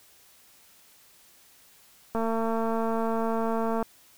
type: click train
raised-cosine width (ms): 1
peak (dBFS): -16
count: 380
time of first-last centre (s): 2.15-3.827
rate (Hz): 226
effects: white hiss -57 dBFS RMS until 4.17 s